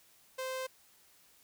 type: tone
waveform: sawtooth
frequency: 520 Hz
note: C5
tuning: 11 cents flat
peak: -32 dBFS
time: 0.38-0.67 s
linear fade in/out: 10 ms
effects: white hiss -64 dBFS RMS until 1.43 s